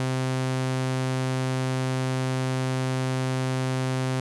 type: tone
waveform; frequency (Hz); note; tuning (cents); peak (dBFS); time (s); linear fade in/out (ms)
sawtooth; 130; C3; -11; -20; 0-4.2; 0
effects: resampled to 24000 Hz + 10-bit